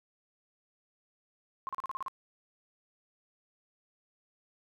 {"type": "tone bursts", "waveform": "sine", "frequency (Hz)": 1067, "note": "C6", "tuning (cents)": 34, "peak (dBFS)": -33, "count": 8, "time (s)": [1.67, 2.082], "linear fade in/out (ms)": 0, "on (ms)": 20, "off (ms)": 36, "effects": []}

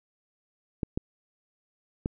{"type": "clicks", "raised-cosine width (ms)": 3, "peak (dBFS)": -15, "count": 3, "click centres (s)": [0.832, 0.975, 2.059], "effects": []}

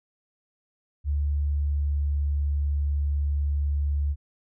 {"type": "tone with pitch glide", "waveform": "sine", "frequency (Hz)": [72.5, 72.04], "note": ["D2", "D2"], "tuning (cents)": [-22, -33], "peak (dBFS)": -22, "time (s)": [1.04, 4.16], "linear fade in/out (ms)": 50, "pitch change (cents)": -11, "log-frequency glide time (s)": [1.45, 2.16], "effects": []}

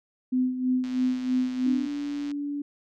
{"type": "tone with tremolo", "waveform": "sine", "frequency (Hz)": 254.5, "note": "C4", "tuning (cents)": -48, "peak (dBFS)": -20, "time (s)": [0.32, 1.87], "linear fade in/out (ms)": 10, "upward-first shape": "sine", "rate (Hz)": 3.1, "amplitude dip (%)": 65}
{"type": "click train", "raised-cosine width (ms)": 0.2, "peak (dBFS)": -28, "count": 178, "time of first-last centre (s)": [0.84, 2.315], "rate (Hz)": 120}
{"type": "tone with pitch glide", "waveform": "sine", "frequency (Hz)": [293.7, 287.8], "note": ["D4", "D4"], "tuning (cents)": [0, -35], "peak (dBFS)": -28, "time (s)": [1.66, 2.62], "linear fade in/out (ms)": 5, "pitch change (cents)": -35, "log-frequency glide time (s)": [1.77, 1.94]}
{"effects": []}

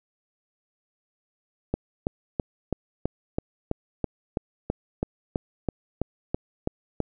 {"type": "click train", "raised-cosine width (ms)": 2, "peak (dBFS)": -11, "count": 17, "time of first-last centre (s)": [1.74, 7.003], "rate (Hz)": 3.04, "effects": []}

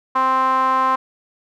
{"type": "tone with band-pass filter", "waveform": "sawtooth", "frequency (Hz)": 261.6, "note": "C4", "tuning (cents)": 0, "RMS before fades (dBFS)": -17, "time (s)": [0.15, 0.96], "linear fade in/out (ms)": 10, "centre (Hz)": 1100, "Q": 7.1, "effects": []}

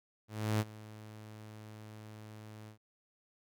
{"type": "tone with ADSR envelope", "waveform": "sawtooth", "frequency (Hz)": 107.7, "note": "A2", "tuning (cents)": -37, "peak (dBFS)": -24, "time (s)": [0.28, 2.78], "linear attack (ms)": 320, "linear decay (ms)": 39, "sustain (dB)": -20, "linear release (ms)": 100, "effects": []}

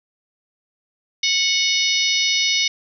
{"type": "harmonic tone", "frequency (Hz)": 735, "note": "F#5", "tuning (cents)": -12, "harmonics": [3, 4, 5, 6, 7, 8], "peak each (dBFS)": [-22, -24, -22, -27, -23, -26], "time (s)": [1.23, 2.68], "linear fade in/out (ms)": 5, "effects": []}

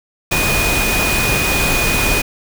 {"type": "tone in noise", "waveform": "sine", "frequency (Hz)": 2474, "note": "D#7", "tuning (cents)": -10, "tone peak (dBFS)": -18, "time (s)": [0.31, 2.22], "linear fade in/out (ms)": 10, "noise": "pink", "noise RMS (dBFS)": -17, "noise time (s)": [0.31, 2.22], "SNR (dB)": -4, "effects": []}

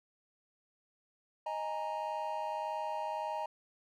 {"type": "chord", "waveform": "triangle", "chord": "D# suspended fourth", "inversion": "none", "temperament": "equal", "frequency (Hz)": [622.3, 830.6, 932.3], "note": ["D#5", "G#5", "A#5"], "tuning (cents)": [0, 0, 0], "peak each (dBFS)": [-38, -38, -36], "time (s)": [1.46, 3.46], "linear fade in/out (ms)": 5, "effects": []}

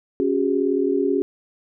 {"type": "chord", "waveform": "sine", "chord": "C# suspended fourth", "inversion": "none", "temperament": "equal with one note detuned", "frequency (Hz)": [277.2, 370, 408.4], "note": ["C#4", "F#4", "G#4"], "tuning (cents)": [0, 0, -29], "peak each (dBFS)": -22, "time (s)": [0.2, 1.22], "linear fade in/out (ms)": 0, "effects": []}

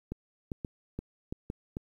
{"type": "clicks", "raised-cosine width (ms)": 3, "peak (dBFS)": -22, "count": 7, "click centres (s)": [0.12, 0.518, 0.648, 0.99, 1.325, 1.501, 1.769], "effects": ["10-bit"]}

